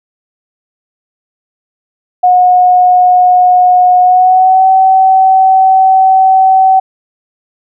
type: tone with pitch glide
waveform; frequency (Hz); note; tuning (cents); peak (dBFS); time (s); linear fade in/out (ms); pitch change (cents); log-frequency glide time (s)
sine; 726 to 761.2; F#5 to F#5; -33 to +49; -3; 2.23-6.8; 10; +82; 4.01-4.67
effects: none